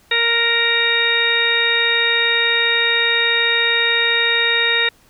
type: harmonic tone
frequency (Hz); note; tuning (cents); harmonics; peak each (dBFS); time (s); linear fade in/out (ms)
466.2; A#4; 0; 1 / 2 / 3 / 4 / 5 / 6 / 8; -25 / -30 / -26 / -18 / -22 / -26 / -18; 0.11-4.89; 5
effects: pink hiss -53 dBFS RMS until 5.09 s